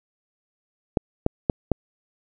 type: clicks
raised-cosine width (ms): 2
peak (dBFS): -5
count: 4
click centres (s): 0.972 / 1.264 / 1.498 / 1.717
effects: none